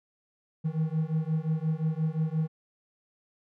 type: beating tone pair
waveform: triangle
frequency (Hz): 155.56 / 161.26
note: D#3 / E3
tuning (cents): 0 / -38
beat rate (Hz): 5.7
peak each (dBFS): -27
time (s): 0.64-2.48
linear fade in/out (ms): 20
effects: none